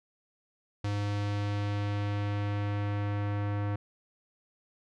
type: tone with low-pass filter sweep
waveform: square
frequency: 102.4 Hz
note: G#2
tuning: 24 cents flat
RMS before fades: -31 dBFS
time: 0.84-3.76 s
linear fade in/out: 5 ms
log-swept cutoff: 5300 to 1700 Hz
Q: 0.96
effects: none